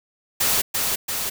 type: noise with echo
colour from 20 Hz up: white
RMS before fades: -20 dBFS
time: 0.4-0.62 s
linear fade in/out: 10 ms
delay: 340 ms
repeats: 2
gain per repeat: -3 dB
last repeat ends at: 1.3 s
effects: none